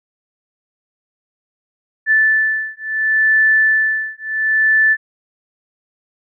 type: beating tone pair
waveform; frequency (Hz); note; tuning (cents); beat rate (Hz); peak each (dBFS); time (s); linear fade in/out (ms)
sine; 1754 / 1754.71; A6 / A6; -6 / -5; 0.71; -15; 2.06-4.97; 50
effects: none